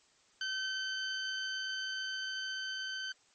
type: tone with level ramp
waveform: 20% pulse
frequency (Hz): 1537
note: G6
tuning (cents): -35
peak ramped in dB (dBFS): -29 to -32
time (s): 0.41-3.12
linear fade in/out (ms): 2
effects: white hiss -67 dBFS RMS until 3.34 s + MP3 32 kbps